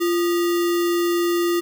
sine tone with sample-and-hold, 345.6 Hz, F4, 18 cents flat, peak -17 dBFS, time 0-1.61 s, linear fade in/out 20 ms, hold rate 1575 Hz, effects none

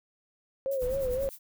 sine tone with vibrato, 523.3 Hz, C5, in tune, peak -27 dBFS, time 0.66-1.29 s, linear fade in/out 0 ms, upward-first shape sine, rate 3.9 Hz, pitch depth 92 cents each way
violet noise with tremolo, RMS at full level -43 dBFS, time 0.71-1.39 s, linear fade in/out 5 ms, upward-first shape triangle, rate 10 Hz, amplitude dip 90%
brown noise, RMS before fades -39 dBFS, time 0.81-1.29 s, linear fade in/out 10 ms
effects none

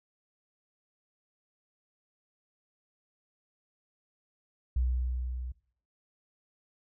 sine tone with level ramp, 62.3 Hz, B1, 16 cents sharp, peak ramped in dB -24 to -35 dBFS, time 4.76-5.52 s, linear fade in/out 5 ms, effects noise-tail reverb RT60 0.6 s tail -22 dB re dry

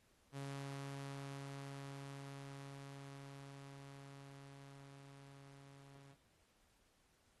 sawtooth tone with level ramp, 138.59 Hz, C#3, in tune, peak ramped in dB -40 to -55 dBFS, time 0.32-6.16 s, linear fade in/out 50 ms, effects pink hiss -74 dBFS RMS until 7.4 s + AAC 32 kbps

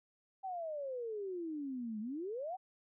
sine exponential two-way sweep, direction down then up, 784 to 207.7 to 784 Hz, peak -38 dBFS, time 0.43-2.57 s, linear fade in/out 20 ms, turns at 2 s, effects none

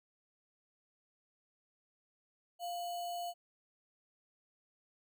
sine tone with sample-and-hold, 698.5 Hz, F5, in tune, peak -37 dBFS, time 2.59-3.34 s, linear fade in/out 50 ms, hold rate 3675 Hz, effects none

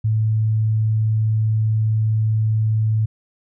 sine tone, 109.4 Hz, A2, 9 cents flat, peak -15 dBFS, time 0.04-3.06 s, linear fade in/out 10 ms, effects none

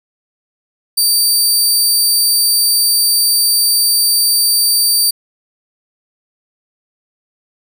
20% pulse tone, 4639 Hz, D8, 22 cents flat, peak -4 dBFS, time 0.97-5.11 s, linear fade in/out 10 ms, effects none

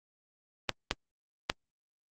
clicks, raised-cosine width 0.2 ms, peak -9 dBFS, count 3, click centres 0.693 / 0.911 / 1.499 s, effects Opus 32 kbps

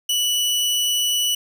sawtooth tone, 2956 Hz, F#7, 2 cents flat, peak -15 dBFS, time 0.09-1.35 s, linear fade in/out 5 ms, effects none

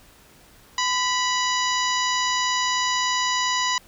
harmonic tone with a mistuned harmonic, 983 Hz, B5, 8 cents flat, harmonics 1 / 2 / 3 / 4 / 5 / 6 / 7, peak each -24 / -27 / -29 / -30 / -31 / -32 / -32 dBFS, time 0.78-3.78 s, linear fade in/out 2 ms, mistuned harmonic 1, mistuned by +44 cents, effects pink hiss -52 dBFS RMS until 3.87 s

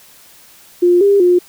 sine tone with pitch steps, 352.8 / 400.9 / 356.1 Hz, F4 / G4 / F4, +18 / +39 / +34 cents, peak -7 dBFS, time 0.82-1.39 s, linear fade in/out 10 ms, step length 190 ms, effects white hiss -44 dBFS RMS until 1.48 s

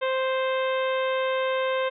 harmonic tone, 523.3 Hz, C5, in tune, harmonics 1 / 2 / 3 / 4 / 5 / 6 / 7, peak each -24 / -30 / -34 / -36 / -38 / -40 / -41 dBFS, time 0.01-1.9 s, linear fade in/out 20 ms, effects none

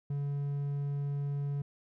triangle tone, 142.2 Hz, C#3, 45 cents sharp, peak -29 dBFS, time 0.1-1.62 s, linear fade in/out 5 ms, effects none

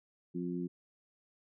harmonic tone, 88.3 Hz, F2, 20 cents sharp, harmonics 2 / 3 / 4, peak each -37 / -39 / -40 dBFS, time 0.34-0.68 s, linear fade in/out 20 ms, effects none

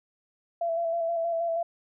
sine tone with vibrato, 671 Hz, E5, 31 cents sharp, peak -25 dBFS, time 0.61-1.63 s, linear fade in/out 5 ms, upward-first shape square, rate 6.3 Hz, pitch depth 24 cents each way, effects none

